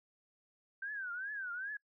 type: tone with vibrato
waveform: sine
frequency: 1549 Hz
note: G6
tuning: 21 cents flat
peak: -38 dBFS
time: 0.82-1.77 s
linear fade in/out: 5 ms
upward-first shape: triangle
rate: 2.5 Hz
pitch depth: 200 cents each way
effects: noise-tail reverb RT60 0.1 s tail -24 dB re dry